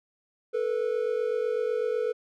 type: tone pair together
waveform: triangle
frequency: 440 / 488 Hz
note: A4 / B4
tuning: 0 / -21 cents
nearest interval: major second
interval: 179 cents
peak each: -26 dBFS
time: 0.53-2.13 s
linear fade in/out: 20 ms
effects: none